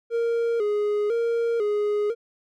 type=tone with vibrato; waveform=triangle; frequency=440 Hz; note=A4; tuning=in tune; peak=-19 dBFS; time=0.1-2.15 s; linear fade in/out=50 ms; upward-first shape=square; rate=1 Hz; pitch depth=97 cents each way; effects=none